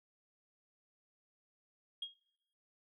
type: tone with exponential decay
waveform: sine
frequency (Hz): 3267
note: G#7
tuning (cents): -29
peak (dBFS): -34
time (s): 2.02-2.14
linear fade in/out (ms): 5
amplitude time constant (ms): 26
effects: noise-tail reverb RT60 0.7 s tail -21 dB re dry + tanh soft clip ceiling -32 dBFS